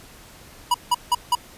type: tone bursts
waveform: square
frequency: 973 Hz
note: B5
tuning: 26 cents flat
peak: -16 dBFS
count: 4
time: 0.71-1.352 s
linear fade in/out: 5 ms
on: 33 ms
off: 170 ms
effects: pink hiss -46 dBFS RMS until 1.57 s + resampled to 32000 Hz

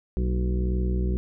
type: harmonic tone with a mistuned harmonic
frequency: 61.9 Hz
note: B1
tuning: 5 cents sharp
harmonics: 1 / 2 / 3 / 4 / 5 / 6 / 7 / 8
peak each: -23 / -34 / -30 / -42 / -39 / -34 / -47 / -46 dBFS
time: 0.17-1.17 s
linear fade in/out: 0 ms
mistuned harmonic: 4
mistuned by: -120 cents
effects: none

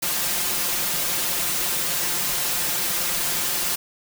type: noise with comb filter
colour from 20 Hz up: white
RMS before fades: -24 dBFS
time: 0.02-3.76 s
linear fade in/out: 10 ms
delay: 5.7 ms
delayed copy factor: +0.85
effects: none

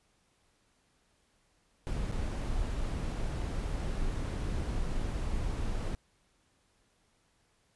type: noise with dropouts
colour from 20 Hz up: brown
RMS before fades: -33 dBFS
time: 1.87-5.95 s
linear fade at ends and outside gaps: 0 ms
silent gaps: 2.115-2.122 s
effects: pink hiss -71 dBFS RMS until 7.75 s + resampled to 24000 Hz

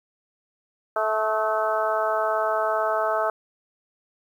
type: harmonic tone with a mistuned harmonic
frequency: 217.8 Hz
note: A3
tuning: 17 cents flat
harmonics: 2 / 3 / 4 / 5 / 6 / 7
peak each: -31 / -24 / -29 / -31 / -27 / -33 dBFS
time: 0.96-3.3 s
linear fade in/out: 2 ms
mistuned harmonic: 6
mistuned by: -20 cents
effects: 9-bit

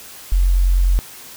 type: tone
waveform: sine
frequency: 45 Hz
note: F#1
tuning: 47 cents flat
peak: -11 dBFS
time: 0.32-0.99 s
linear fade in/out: 0 ms
effects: white hiss -38 dBFS RMS until 1.36 s

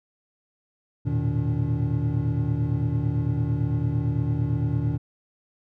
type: tone cluster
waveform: triangle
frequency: 81.3 / 110.6 / 119.5 / 154.2 / 287.4 Hz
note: E2 / A2 / A#2 / D#3 / D4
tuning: -23 / +9 / +43 / -15 / -37 cents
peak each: -30 / -27 / -23 / -26 / -30 dBFS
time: 1.05-4.98 s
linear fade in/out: 20 ms
effects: none

